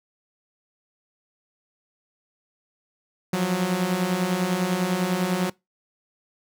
sawtooth beating tone pair, 174.61 / 184.61 Hz, F3 / F#3, 0 / -4 cents, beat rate 10 Hz, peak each -23 / -19 dBFS, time 3.33-5.5 s, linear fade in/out 5 ms, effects noise-tail reverb RT60 0.2 s tail -23 dB re dry

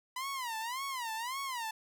sawtooth tone with vibrato, 988 Hz, B5, in tune, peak -32 dBFS, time 0.16-1.71 s, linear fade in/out 5 ms, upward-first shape sine, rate 1.8 Hz, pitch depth 200 cents each way, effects none

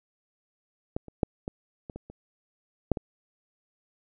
clicks, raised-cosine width 2 ms, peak -16 / -30 / -9 / -19 / -25 / -25 / -30 / -8 / -18 dBFS, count 9, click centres 0.965 / 1.083 / 1.232 / 1.479 / 1.898 / 1.96 / 2.1 / 2.917 / 2.972 s, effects none

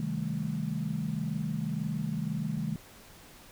sine chord, A half-diminished seventh, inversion first, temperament just, 132 / 158.4 / 198 / 220 Hz, C3 / Eb3 / G3 / A3, +16 / +31 / +18 / 0 cents, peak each -38 / -33 / -36 / -36 dBFS, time 0-2.76 s, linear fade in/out 2 ms, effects pink hiss -53 dBFS RMS until 3.51 s

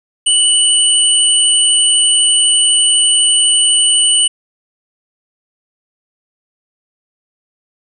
sine tone pair together, 2960 / 8876 Hz, F#7 / C#9, 0 / +1 cents, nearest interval octave + perfect fifth, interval 1901 cents, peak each -11 dBFS, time 0.26-4.28 s, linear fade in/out 10 ms, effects none

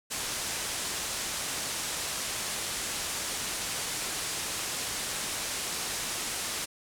white low-pass noise, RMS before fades -34 dBFS, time 0.1-6.66 s, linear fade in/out 20 ms, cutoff 10000 Hz, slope 24 dB/octave, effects none

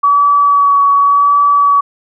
sine tone with vibrato, 1138 Hz, C#6, 45 cents sharp, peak -6 dBFS, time 0.03-1.81 s, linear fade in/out 10 ms, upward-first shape sine, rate 0.89 Hz, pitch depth 16 cents each way, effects none

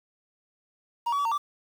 triangle tone with pitch steps, 944 / 1132 / 1144 / 915 / 1167 Hz, A#5 / C#6 / D6 / A#5 / D6, +22 / +36 / -46 / -32 / -11 cents, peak -22 dBFS, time 1.06-1.38 s, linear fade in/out 10 ms, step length 64 ms, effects 8-bit

